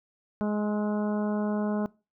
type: harmonic tone with a mistuned harmonic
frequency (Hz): 209.4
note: G#3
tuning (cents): +15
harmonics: 1 / 2 / 3 / 4 / 5 / 6 / 7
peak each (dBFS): -26 / -34 / -35 / -40 / -42 / -46 / -46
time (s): 0.41-1.86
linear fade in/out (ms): 0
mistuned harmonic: 6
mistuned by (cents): +27
effects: noise-tail reverb RT60 0.3 s tail -22 dB re dry

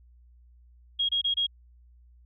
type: tone bursts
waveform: sine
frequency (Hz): 3278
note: G#7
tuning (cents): -23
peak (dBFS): -23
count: 4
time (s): 0.99-1.468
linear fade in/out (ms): 10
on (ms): 100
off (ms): 26
effects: added 60 Hz sine -53 dBFS peak until 2.25 s

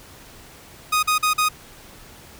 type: tone bursts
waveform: sawtooth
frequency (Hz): 1244.5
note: D#6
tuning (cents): 0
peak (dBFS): -13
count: 4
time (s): 0.92-1.489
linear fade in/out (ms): 10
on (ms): 110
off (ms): 43
effects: pink hiss -45 dBFS RMS until 2.39 s

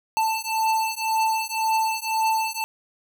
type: beating tone pair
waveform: square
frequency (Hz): 884 / 885.9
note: A5 / A5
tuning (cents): +8 / +12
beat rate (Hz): 1.9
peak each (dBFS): -25 / -25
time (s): 0.17-2.64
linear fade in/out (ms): 0
effects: none

